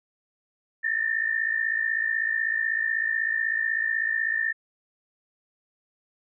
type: tone pair together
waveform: sine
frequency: 1770 / 1826.1 Hz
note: A6 / A#6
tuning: +10 / -36 cents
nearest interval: minor second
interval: 54 cents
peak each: -26 dBFS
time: 0.83-4.53 s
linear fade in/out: 20 ms
effects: none